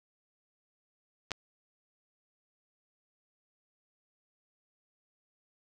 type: clicks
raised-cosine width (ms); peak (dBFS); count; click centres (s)
0.2; -27 / -13; 2; 1.308 / 1.317
effects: none